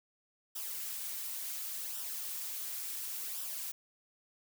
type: noise with flanger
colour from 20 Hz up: blue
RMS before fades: -40 dBFS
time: 0.55-3.72 s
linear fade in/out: 10 ms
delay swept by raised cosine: 0.45 to 6.25 ms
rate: 0.7 Hz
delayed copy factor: -0.55
effects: none